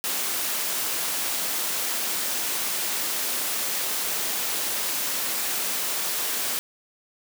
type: high-pass noise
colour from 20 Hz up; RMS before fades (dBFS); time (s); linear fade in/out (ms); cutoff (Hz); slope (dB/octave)
white; -27; 0.04-6.59; 0; 220; 12
effects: none